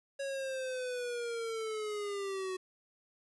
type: linear sweep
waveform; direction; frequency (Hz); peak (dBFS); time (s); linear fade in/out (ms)
square; down; 554.4 to 369.7; -36; 0.19-2.57; 10
effects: resampled to 24000 Hz + 11-bit